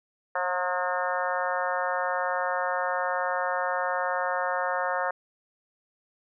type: harmonic tone with a mistuned harmonic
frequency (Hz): 180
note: F#3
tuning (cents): -47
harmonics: 3 / 4 / 5 / 6 / 7 / 8 / 9 / 10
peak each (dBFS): -31 / -32 / -33 / -34 / -34 / -35 / -36 / -36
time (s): 0.35-5.11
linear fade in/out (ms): 5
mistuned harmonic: 5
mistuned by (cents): +36
effects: none